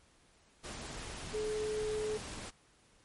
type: tone in noise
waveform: sine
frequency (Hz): 427.9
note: A4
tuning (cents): -48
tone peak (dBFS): -33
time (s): 1.33-2.18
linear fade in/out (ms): 20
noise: pink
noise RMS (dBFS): -44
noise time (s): 0.63-2.51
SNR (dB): +8
effects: pink hiss -66 dBFS RMS until 3.04 s + MP3 48 kbps